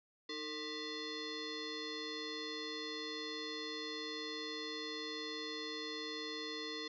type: tone with frequency modulation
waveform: sine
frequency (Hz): 1975.5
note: B6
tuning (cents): 0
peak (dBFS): -40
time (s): 0.29-6.88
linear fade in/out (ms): 5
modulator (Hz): 762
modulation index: 3.6
effects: none